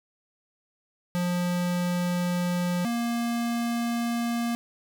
square tone pair in turn, 177 / 235.2 Hz, F3 / A#3, +23 / +16 cents, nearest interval perfect fourth, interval 493 cents, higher second, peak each -25 / -26 dBFS, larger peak first, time 1.15-2.85 / 2.85-4.55 s, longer neither, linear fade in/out 0 ms, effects none

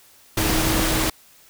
sine tone in noise, 318.8 Hz, D#4, 42 cents sharp, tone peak -25 dBFS, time 0.37-1.1 s, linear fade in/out 5 ms, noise pink, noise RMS -21 dBFS, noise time 0.37-1.1 s, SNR -7 dB, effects white hiss -52 dBFS RMS until 1.49 s

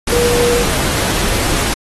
sine tone in noise, 480.7 Hz, B4, 47 cents flat, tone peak -12 dBFS, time 0.12-0.63 s, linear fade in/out 5 ms, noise pink, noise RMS -17 dBFS, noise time 0.07-1.74 s, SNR +2 dB, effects AAC 32 kbps

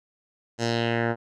10% pulse tone with low-pass filter sweep, 116.54 Hz, A#2, in tune, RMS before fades -25 dBFS, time 0.58-1.16 s, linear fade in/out 50 ms, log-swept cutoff 6900 to 1200 Hz, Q 2.2, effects none

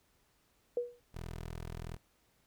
sine tone with exponential decay, 483.8 Hz, B4, 36 cents flat, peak -27 dBFS, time 0.77-1 s, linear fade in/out 2 ms, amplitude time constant 50 ms
15% pulse tone, 41.2 Hz, E1, in tune, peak -35 dBFS, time 1.14-1.97 s, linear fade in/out 10 ms
effects pink hiss -72 dBFS RMS until 2.46 s

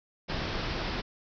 pink low-pass noise, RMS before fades -33 dBFS, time 0.28-1.02 s, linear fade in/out 20 ms, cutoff 5400 Hz, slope 96 dB/octave, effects none

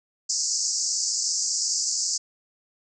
white band-pass noise, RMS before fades -26 dBFS, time 0.29-2.18 s, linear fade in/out 10 ms, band 4700 to 7600 Hz, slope 96 dB/octave, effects none

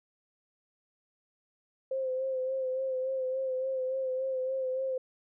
sine tone with vibrato, 522 Hz, C5, 4 cents flat, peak -29 dBFS, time 1.91-4.98 s, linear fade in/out 5 ms, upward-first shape sine, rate 3.5 Hz, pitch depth 33 cents each way, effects none

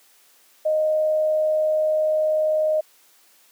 sine tone with amplitude modulation, 620 Hz, D#5, 6 cents flat, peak -16 dBFS, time 0.65-2.81 s, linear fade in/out 10 ms, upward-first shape sine, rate 80.3 Hz, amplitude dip 25%, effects white hiss -56 dBFS RMS until 3.51 s + high-pass 300 Hz 12 dB/octave

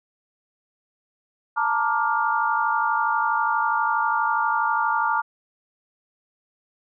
sine chord, Bb major seventh, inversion third, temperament equal with one note detuned, 880 / 932.3 / 1174.7 / 1409.9 Hz, A5 / Bb5 / D6 / F6, 0 / 0 / 0 / +16 cents, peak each -25 dBFS, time 1.56-5.22 s, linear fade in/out 20 ms, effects none

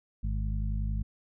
harmonic tone with a mistuned harmonic, 51 Hz, G#1, 31 cents flat, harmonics 1 / 2 / 3 / 4, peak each -29 / -35 / -40 / -41 dBFS, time 0.23-1.03 s, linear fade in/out 10 ms, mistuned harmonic 4, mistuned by +65 cents, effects none

